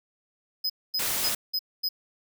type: tone bursts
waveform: square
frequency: 5040 Hz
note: D#8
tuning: 21 cents sharp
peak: -25 dBFS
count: 5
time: 0.64-1.89 s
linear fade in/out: 10 ms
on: 58 ms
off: 240 ms
type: noise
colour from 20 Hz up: white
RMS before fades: -28 dBFS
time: 0.99-1.35 s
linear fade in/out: 5 ms
effects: none